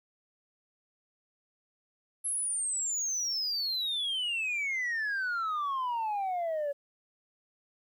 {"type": "exponential sweep", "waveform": "sine", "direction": "down", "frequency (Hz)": [11175, 559], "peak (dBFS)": -27, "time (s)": [2.24, 6.73], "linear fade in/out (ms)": 20, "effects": ["tanh soft clip ceiling -28 dBFS", "11-bit"]}